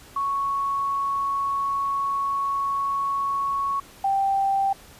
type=tone pair in turn; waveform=sine; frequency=1108.7 / 784 Hz; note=C#6 / G5; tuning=0 / 0 cents; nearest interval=tritone; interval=600 cents; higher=first; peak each=-22 / -19 dBFS; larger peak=second; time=0.16-3.8 / 4.04-4.73 s; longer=first; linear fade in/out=5 ms; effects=pink hiss -48 dBFS RMS until 4.99 s + resampled to 32000 Hz